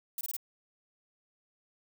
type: noise bursts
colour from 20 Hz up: violet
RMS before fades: -36 dBFS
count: 4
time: 0.18-0.366 s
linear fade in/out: 2 ms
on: 30 ms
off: 22 ms
effects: none